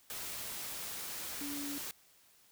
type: tone in noise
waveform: sine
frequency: 285.7 Hz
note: D4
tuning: 48 cents flat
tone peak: -40 dBFS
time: 1.41-1.78 s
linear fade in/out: 0 ms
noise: white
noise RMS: -42 dBFS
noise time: 0.1-1.91 s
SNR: -1 dB
effects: white hiss -65 dBFS RMS until 2.51 s